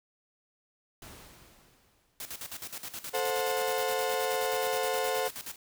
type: noise with exponential decay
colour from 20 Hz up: pink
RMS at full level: -46 dBFS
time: 1.02-2.73 s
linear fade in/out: 2 ms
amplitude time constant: 370 ms
type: noise with tremolo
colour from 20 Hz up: white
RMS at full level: -39 dBFS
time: 2.2-5.56 s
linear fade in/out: 2 ms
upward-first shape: square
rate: 9.5 Hz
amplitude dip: 75%
type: chord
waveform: 35% pulse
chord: F# diminished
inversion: first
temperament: equal with one note detuned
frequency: 440 / 523.3 / 725.2 Hz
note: A4 / C5 / F#5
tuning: 0 / 0 / -35 cents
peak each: -31 / -30 / -32 dBFS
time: 3.13-5.29 s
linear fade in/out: 20 ms
effects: none